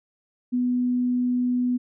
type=tone; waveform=sine; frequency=247.6 Hz; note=B3; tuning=5 cents sharp; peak=-20 dBFS; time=0.52-1.78 s; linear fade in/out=20 ms; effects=none